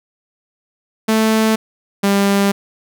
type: tone pair in turn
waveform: sawtooth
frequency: 220 / 199.16 Hz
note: A3 / G3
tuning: 0 / +28 cents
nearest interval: major second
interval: 172 cents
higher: first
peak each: -8 dBFS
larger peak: neither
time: 1.08-1.56 / 2.03-2.52 s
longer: second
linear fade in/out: 10 ms
effects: none